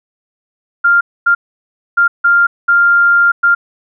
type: tone bursts at uneven times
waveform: sine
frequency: 1396.9 Hz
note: F6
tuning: in tune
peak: -6 dBFS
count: 6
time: 0.84-1.01 / 1.26-1.35 / 1.97-2.08 / 2.24-2.47 / 2.68-3.32 / 3.43-3.55 s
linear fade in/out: 10 ms
effects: none